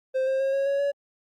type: tone with pitch steps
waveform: triangle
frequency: 523.3 / 531.5 / 539.9 / 548.4 / 557 / 565.7 Hz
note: C5 / C5 / C#5 / C#5 / C#5 / C#5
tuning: 0 / +27 / -46 / -19 / +8 / +35 cents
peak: -20 dBFS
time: 0.14-0.92 s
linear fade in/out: 20 ms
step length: 130 ms
effects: Opus 48 kbps